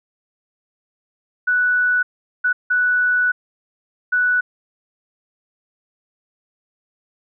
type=tone bursts at uneven times; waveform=sine; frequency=1480 Hz; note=F#6; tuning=in tune; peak=-14 dBFS; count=4; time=1.47-2.03 / 2.44-2.53 / 2.7-3.32 / 4.12-4.41 s; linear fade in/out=10 ms; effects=none